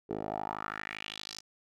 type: tone with band-pass filter sweep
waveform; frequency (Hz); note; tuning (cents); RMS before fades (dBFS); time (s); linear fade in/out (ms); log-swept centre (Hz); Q
10% pulse; 52.5; G#1; +19; -39; 0.09-1.41; 20; 420 to 5700; 3.5
effects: none